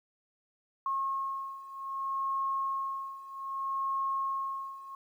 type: beating tone pair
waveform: sine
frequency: 1083 / 1083.63 Hz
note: C#6 / C#6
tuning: -41 / -40 cents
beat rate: 0.63 Hz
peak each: -36 / -33 dBFS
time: 0.86-4.95 s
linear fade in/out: 2 ms
effects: 11-bit